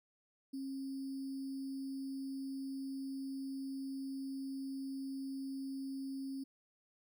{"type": "tone with sample-and-hold", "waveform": "sine", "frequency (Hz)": 270, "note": "C#4", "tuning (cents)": -45, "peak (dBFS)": -39, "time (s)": [0.53, 6.44], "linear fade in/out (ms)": 10, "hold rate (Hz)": 4900, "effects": []}